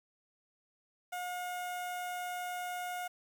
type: tone with notch filter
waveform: sawtooth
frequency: 718 Hz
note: F5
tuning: 48 cents sharp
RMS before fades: -39 dBFS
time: 1.12-3.08 s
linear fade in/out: 10 ms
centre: 4500 Hz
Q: 1.5
effects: 10-bit